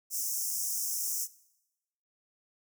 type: high-pass noise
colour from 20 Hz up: pink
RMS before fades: -33 dBFS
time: 0.1-1.28 s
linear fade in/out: 50 ms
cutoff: 5400 Hz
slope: 96 dB/octave
effects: noise-tail reverb RT60 0.9 s tail -20 dB re dry